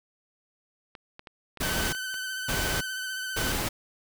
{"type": "clicks", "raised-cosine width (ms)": 0.3, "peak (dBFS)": -27, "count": 8, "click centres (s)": [0.952, 1.194, 1.272, 1.573, 1.7, 1.79, 1.949, 2.142]}
{"type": "noise bursts", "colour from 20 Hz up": "pink", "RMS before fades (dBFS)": -29, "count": 3, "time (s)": [1.6, 3.69], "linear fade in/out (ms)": 10, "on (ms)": 330, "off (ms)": 550}
{"type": "tone with vibrato", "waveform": "sawtooth", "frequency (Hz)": 1522, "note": "F#6", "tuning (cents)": 48, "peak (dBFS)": -28, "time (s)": [1.63, 3.52], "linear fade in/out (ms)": 0, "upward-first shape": "triangle", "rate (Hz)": 15, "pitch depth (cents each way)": 39}
{"effects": []}